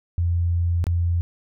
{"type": "tone with dropouts", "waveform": "sine", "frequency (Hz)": 86, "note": "F2", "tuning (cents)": -26, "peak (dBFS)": -18, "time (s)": [0.18, 1.21], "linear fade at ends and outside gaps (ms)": 0, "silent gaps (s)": [0.841, 0.868], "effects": []}